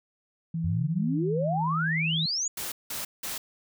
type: tone with pitch glide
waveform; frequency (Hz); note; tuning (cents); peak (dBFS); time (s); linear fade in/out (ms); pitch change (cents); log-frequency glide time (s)
sine; 164.81 to 160.86; E3 to E3; 0 to -42; -27; 0.54-2.26; 5; -42; 0.76-1.21
type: exponential sweep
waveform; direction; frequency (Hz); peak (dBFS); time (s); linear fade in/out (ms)
sine; up; 84.5 to 7040; -26; 0.64-2.48; 5
type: noise bursts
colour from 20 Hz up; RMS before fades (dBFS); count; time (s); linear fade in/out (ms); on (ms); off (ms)
white; -34; 3; 2.57-3.38; 5; 150; 180
effects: none

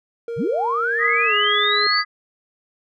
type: tone with pitch glide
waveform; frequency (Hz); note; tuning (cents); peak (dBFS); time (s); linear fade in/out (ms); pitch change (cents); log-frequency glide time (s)
triangle; 466.2 to 415.3; A#4 to G#4; 0 to 0; -23; 0.28-1.87; 2; -200; 1.25-1.34
type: linear sweep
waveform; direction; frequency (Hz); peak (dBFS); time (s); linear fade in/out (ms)
sine; up; 83.8 to 4699; -19; 0.36-2.04; 50
type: chord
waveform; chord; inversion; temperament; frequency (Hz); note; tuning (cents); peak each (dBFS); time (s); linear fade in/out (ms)
sine; G# minor; second; equal with one note detuned; 1244.5 / 1661.2 / 1995; D#6 / G#6 / B6; 0 / 0 / +17; -21 / -24 / -22; 0.98-2.05; 50
effects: none

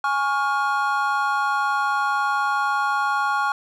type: chord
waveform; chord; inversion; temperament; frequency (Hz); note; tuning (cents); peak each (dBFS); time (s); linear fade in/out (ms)
triangle; Db major; second; equal with one note detuned; 830.6 / 1108.7 / 1412.3; Ab5 / Db6 / F6; 0 / 0 / +19; -22; 0.04-3.52; 2
effects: none

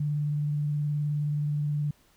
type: tone with vibrato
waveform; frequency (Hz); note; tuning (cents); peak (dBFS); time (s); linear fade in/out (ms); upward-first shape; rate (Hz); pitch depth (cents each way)
sine; 147.7; D3; +10; -25; 0-1.91; 5; triangle; 19; 25
effects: pink hiss -63 dBFS RMS until 2.16 s

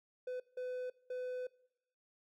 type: tone bursts at uneven times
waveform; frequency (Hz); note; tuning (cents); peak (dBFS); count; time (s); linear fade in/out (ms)
triangle; 503; B4; +32; -36; 3; 0.27-0.4 / 0.57-0.9 / 1.1-1.47; 5
effects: noise-tail reverb RT60 0.8 s tail -22 dB re dry

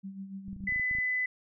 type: tone with tremolo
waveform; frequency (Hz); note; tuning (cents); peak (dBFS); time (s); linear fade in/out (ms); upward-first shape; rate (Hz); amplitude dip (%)
sine; 194.2; G3; -16; -36; 0.03-0.7; 20; sine; 6.9; 60
type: clicks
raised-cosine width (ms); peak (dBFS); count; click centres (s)
5; -33; 12; 0.482 / 0.53 / 0.564 / 0.606 / 0.639 / 0.692 / 0.723 / 0.761 / 0.797 / 0.912 / 0.951 / 0.986
type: tone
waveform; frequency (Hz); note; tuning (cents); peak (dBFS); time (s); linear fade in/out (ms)
sine; 2006; B6; +26; -27; 0.67-1.26; 5
effects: none

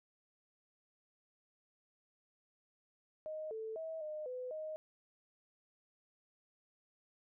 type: tone with pitch steps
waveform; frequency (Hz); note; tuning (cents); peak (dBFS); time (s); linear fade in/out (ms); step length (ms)
sine; 622 / 441.6 / 644 / 612 / 504 / 623; D#5 / A4 / E5 / D#5 / B4 / D#5; -1 / +6 / -41 / -29 / +35 / +2; -40; 3.26-4.76; 0; 250
effects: none

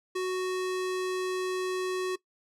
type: tone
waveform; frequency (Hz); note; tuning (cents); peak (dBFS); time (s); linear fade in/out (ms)
square; 370; F#4; 0; -29; 0.15-2.16; 10
effects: noise-tail reverb RT60 0.1 s tail -19 dB re dry + low-pass 10000 Hz 12 dB/octave

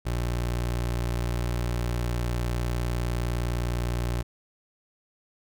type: tone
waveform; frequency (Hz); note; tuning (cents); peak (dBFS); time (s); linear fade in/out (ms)
25% pulse; 59.7; A#1; +42; -22; 0.05-4.23; 20
effects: none

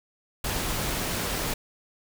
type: noise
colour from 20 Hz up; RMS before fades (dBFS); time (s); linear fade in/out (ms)
pink; -29; 0.44-1.54; 5
effects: none

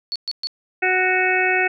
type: tone bursts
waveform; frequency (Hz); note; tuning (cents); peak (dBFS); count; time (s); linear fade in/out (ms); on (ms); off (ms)
sine; 4434; C#8; 0; -22; 3; 0.12-0.471; 0; 37; 120
type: harmonic tone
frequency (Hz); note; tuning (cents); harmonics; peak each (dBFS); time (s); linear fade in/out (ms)
370; F#4; 0; 1 / 2 / 4 / 5 / 6 / 7; -23 / -23 / -23 / -23 / -23 / -23; 0.82-1.68; 10
effects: none

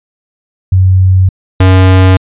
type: tone pair in turn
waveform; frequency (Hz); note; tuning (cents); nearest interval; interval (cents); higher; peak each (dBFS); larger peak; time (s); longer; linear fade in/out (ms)
sine / square; 93.5 / 93.5; F#2 / F#2; +19 / +19; unison; 0; neither; -3; neither; 0.72-1.29 / 1.6-2.17; neither; 5
effects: resampled to 8000 Hz

